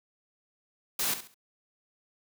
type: noise with echo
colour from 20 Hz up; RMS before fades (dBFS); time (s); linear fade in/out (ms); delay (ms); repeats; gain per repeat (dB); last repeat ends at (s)
white; -29; 0.99-1.14; 5; 68; 3; -11; 1.344
effects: high-pass 100 Hz 12 dB/octave